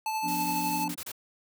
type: tone with tremolo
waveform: square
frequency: 874 Hz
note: A5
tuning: 12 cents flat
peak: -28 dBFS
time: 0.06-0.88 s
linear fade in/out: 2 ms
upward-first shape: sine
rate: 12 Hz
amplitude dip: 30%
type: chord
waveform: triangle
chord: B diminished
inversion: second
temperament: equal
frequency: 174.61 / 246.9 / 293.7 Hz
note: F3 / B3 / D4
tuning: 0 / 0 / 0 cents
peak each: -35 / -37 / -33 dBFS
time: 0.22-0.96 s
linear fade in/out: 50 ms
type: noise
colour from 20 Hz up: blue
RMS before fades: -37 dBFS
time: 0.28-0.84 s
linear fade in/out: 0 ms
type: noise bursts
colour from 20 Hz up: white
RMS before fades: -38 dBFS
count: 3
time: 0.89-1.118 s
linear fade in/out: 5 ms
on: 56 ms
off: 30 ms
effects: none